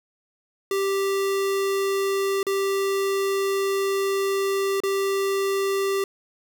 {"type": "tone with dropouts", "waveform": "square", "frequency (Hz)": 392, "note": "G4", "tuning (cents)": 0, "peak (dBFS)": -22, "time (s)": [0.71, 6.04], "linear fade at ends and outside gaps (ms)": 2, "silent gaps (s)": [[2.43, 2.467], [4.803, 4.835]], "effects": []}